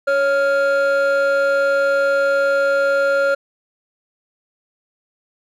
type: tone pair together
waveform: triangle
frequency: 554.7 / 1396.9 Hz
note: C#5 / F6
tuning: +1 / 0 cents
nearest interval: octave + major third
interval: 1599 cents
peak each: -12 / -16 dBFS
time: 0.07-3.35 s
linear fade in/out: 10 ms
effects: tanh soft clip ceiling -9 dBFS